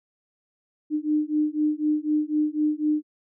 sine beating tone pair, 301 / 305 Hz, D4 / D#4, +43 / -34 cents, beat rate 4 Hz, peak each -24 dBFS, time 0.9-3.03 s, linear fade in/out 50 ms, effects none

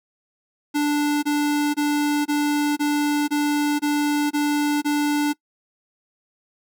square tone bursts, 293.7 Hz, D4, in tune, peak -19 dBFS, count 9, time 0.74-5.334 s, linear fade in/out 20 ms, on 490 ms, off 23 ms, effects noise-tail reverb RT60 0.1 s tail -23 dB re dry

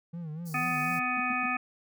triangle tone with vibrato, 162 Hz, E3, 30 cents flat, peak -33 dBFS, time 0.13-1 s, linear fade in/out 10 ms, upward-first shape sine, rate 4.1 Hz, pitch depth 120 cents each way
white high-pass noise, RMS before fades -48 dBFS, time 0.45-1 s, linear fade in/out 20 ms, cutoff 4300 Hz, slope 96 dB/octave
harmonic tone, 250 Hz, B3, 21 cents sharp, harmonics 1 / 3 / 5 / 7 / 9 / 10, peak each -36 / -35 / -32 / -36 / -37 / -32 dBFS, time 0.54-1.57 s, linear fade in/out 5 ms
triangle tone bursts, 236.3 Hz, A#3, 24 cents sharp, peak -32 dBFS, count 3, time 1.17-1.46 s, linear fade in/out 5 ms, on 30 ms, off 100 ms
effects none

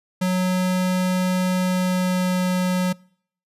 square tone with pitch glide, 183.7 to 182.64 Hz, F#3 to F#3, -12 to -22 cents, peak -19 dBFS, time 0.21-2.93 s, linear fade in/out 10 ms, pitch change -10 cents, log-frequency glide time 1.56-2.41 s, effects noise-tail reverb RT60 0.6 s tail -25 dB re dry + resampled to 32000 Hz

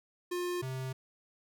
square tone pair in turn, 355.1 / 130.8 Hz, F4 / C3, +29 / 0 cents, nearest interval octave + perfect fourth, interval 1729 cents, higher first, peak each -33 / -36 dBFS, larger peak first, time 0.31-0.62 / 0.62-0.93 s, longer neither, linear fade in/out 10 ms, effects none

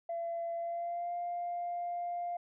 sine tone with pitch glide, 677 to 699.7 Hz, E5 to F5, +46 to +3 cents, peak -33 dBFS, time 0.09-2.37 s, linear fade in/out 5 ms, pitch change +57 cents, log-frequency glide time 0.55-1.14 s, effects tanh soft clip ceiling -30 dBFS

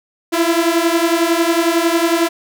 sawtooth beating tone pair, 330 / 341 Hz, E4 / F4, +2 / -41 cents, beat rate 11 Hz, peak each -12 dBFS, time 0.32-2.29 s, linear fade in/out 20 ms, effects none

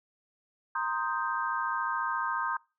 sine chord, C minor seventh, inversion third, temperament equal, 932.3 / 1046.5 / 1244.5 / 1568 Hz, Bb5 / C6 / Eb6 / G6, 0 / 0 / 0 / 0 cents, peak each -34 dBFS, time 0.75-2.57 s, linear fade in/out 5 ms, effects noise-tail reverb RT60 0.3 s tail -24 dB re dry

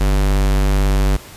square tone, 49 Hz, G1, in tune, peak -13 dBFS, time 0-1.17 s, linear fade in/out 10 ms, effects pink hiss -38 dBFS RMS until 1.36 s + resampled to 32000 Hz

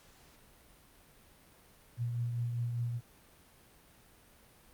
sine tone with tremolo, 119.3 Hz, A#2, 41 cents sharp, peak -30 dBFS, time 1.97-3.01 s, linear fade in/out 50 ms, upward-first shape triangle, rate 5 Hz, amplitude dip 40%, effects pink hiss -61 dBFS RMS until 4.73 s + Opus 48 kbps

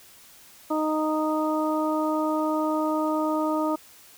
harmonic tone, 309.7 Hz, D#4, 8 cents flat, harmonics 1 / 2 / 3 / 4, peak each -25 / -28 / -30 / -31 dBFS, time 0.7-3.76 s, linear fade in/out 10 ms, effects white hiss -51 dBFS RMS until 4.17 s

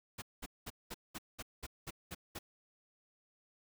pink noise bursts, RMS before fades -44 dBFS, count 10, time 0.18-2.39 s, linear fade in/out 10 ms, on 41 ms, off 200 ms, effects none

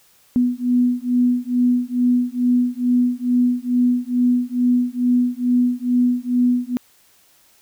sine beating tone pair, 245.3 / 247.6 Hz, B3 / B3, -12 / +5 cents, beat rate 2.3 Hz, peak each -18 dBFS, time 0.36-6.77 s, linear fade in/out 0 ms, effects white hiss -55 dBFS RMS until 7.61 s

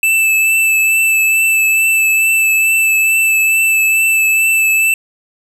square tone with vibrato, 2637 Hz, E7, in tune, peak -10 dBFS, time 0.03-4.94 s, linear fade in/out 2 ms, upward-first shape triangle, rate 2.3 Hz, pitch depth 20 cents each way, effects none

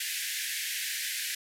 pink band-pass noise, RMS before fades -34 dBFS, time 0-1.35 s, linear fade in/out 5 ms, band 1600 to 15000 Hz, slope 96 dB/octave, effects none

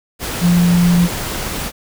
sine tone in noise, 174.61 Hz, F3, in tune, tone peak -9 dBFS, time 0.4-1.09 s, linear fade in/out 50 ms, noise pink, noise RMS -23 dBFS, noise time 0.19-1.72 s, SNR +11 dB, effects none

